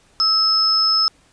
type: tone pair together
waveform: sine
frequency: 1300 / 5200 Hz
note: E6 / E8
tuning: -24 / -24 cents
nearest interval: 2 octaves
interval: 2400 cents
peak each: -22 / -14 dBFS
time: 0.2-1.08 s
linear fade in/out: 0 ms
effects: pink hiss -55 dBFS RMS until 1.32 s + resampled to 22050 Hz